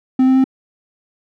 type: tone with pitch steps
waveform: triangle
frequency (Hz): 259.3 / 261.4 / 263.5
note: C4 / C4 / C4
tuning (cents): -15 / -1 / +12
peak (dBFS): -7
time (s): 0.19-0.442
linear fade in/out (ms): 5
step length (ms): 84
effects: none